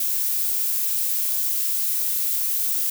violet noise, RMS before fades -23 dBFS, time 0-2.9 s, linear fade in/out 5 ms, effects none

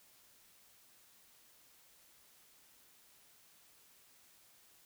silence, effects white hiss -65 dBFS RMS until 4.85 s

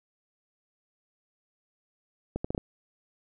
accelerating click train, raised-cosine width 2 ms, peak -17 dBFS, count 5, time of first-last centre 2.36-2.579 s, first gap 85 ms, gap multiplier 0.71, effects none

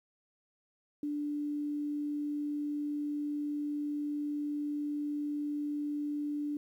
sine tone, 293.7 Hz, D4, in tune, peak -32 dBFS, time 1.03-6.57 s, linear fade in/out 2 ms, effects 11-bit

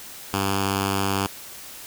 5% pulse tone with notch filter, 98 Hz, G2, in tune, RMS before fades -24 dBFS, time 0.33-1.27 s, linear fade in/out 10 ms, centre 570 Hz, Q 1.9, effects white hiss -40 dBFS RMS until 1.86 s

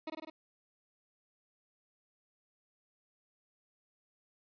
20% pulse tone with echo, 315.8 Hz, D#4, 26 cents sharp, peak -32 dBFS, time 0.07-0.1 s, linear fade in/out 5 ms, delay 50 ms, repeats 4, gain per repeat -2 dB, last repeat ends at 0.3 s, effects resampled to 11025 Hz + 12-bit

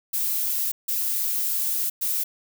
violet noise bursts at uneven times, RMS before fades -25 dBFS, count 3, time 0.13-0.72 / 0.88-1.9 / 2.01-2.24 s, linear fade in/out 10 ms, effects none

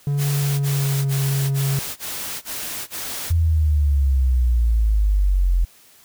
triangle tone with pitch glide, 142.6 to 137.35 Hz, C#3 to C#3, +49 to -16 cents, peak -16 dBFS, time 0.07-1.79 s, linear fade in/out 2 ms, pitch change -65 cents, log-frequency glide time 0.28-1.13 s
white noise bursts, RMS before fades -29 dBFS, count 7, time 0.17-3.33 s, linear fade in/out 50 ms, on 430 ms, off 25 ms
sine exponential sweep, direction down, 85 to 42.94 Hz, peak -14 dBFS, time 3.3-5.65 s, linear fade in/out 10 ms
effects white hiss -51 dBFS RMS until 6.04 s

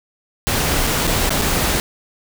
pink noise with dropouts, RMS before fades -18 dBFS, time 0.47-1.8 s, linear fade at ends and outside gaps 0 ms, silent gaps 0.868-0.872 / 1.07-1.075 / 1.294-1.305 / 1.415-1.42 s, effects none

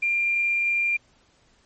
sine tone with quantisation, 2388 Hz, D7, 28 cents sharp, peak -20 dBFS, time 0.02-0.97 s, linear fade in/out 10 ms, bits 8, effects pink hiss -61 dBFS RMS until 1.65 s + MP3 32 kbps

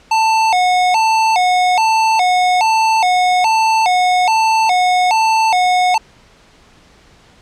square tone with vibrato, 804 Hz, G5, 44 cents sharp, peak -11 dBFS, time 0.11-5.98 s, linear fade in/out 5 ms, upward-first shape square, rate 1.2 Hz, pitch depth 170 cents each way, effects pink hiss -47 dBFS RMS until 7.41 s + low-pass 6000 Hz 12 dB/octave

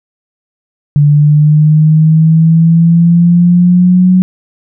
sine exponential sweep, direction up, 145.3 to 185 Hz, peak -3 dBFS, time 0.96-4.22 s, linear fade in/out 0 ms, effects none

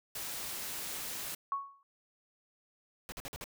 white noise, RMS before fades -40 dBFS, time 0.15-1.35 s, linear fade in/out 5 ms
sine tone with exponential decay, 1108.7 Hz, C#6, in tune, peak -28 dBFS, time 1.52-1.83 s, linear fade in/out 1 ms, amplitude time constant 66 ms
pink noise bursts, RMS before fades -43 dBFS, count 5, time 3.09-3.441 s, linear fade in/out 0 ms, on 31 ms, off 49 ms
effects none

